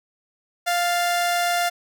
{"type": "tone pair together", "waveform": "sawtooth", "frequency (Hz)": [698.5, 1760.1], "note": ["F5", "A6"], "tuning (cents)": [0, 0], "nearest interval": "octave + major third", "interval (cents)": 1600, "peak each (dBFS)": [-16, -28], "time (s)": [0.66, 1.7], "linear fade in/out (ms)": 20, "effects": []}